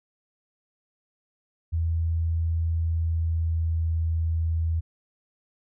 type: tone with pitch glide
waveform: sine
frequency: 82.41 to 81.79 Hz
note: E2 to E2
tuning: 0 to -13 cents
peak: -22 dBFS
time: 1.72-4.81 s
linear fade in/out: 20 ms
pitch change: -13 cents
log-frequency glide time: 2.65-3.88 s
effects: none